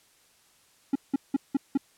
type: tone bursts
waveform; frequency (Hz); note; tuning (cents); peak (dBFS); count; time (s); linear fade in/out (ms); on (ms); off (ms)
triangle; 274.9; C#4; -14; -18; 5; 0.93-1.775; 5; 25; 180
effects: white hiss -62 dBFS RMS until 1.97 s + low-pass 11000 Hz 12 dB/octave